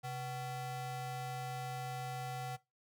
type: ring-modulated tone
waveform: square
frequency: 311.1 Hz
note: D#4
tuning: in tune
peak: -37 dBFS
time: 0.03-2.57 s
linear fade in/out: 20 ms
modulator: 443 Hz
effects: noise-tail reverb RT60 0.2 s tail -19 dB re dry